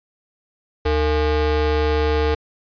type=ring-modulated tone; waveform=square; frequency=190 Hz; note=F#3; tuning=46 cents sharp; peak=-14 dBFS; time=0.85-2.35 s; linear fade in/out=10 ms; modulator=264 Hz; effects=resampled to 11025 Hz